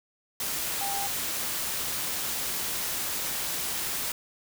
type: tone in noise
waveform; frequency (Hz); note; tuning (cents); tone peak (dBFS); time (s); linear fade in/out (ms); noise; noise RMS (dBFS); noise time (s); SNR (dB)
sine; 797; G5; +28; -32; 0.81-1.07; 2; white; -31; 0.4-4.12; -4
effects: none